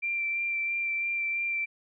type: tone with vibrato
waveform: sine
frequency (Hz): 2358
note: D7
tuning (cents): +6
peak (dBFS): -27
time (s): 0.02-1.66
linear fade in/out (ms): 20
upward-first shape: sine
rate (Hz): 3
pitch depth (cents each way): 14
effects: none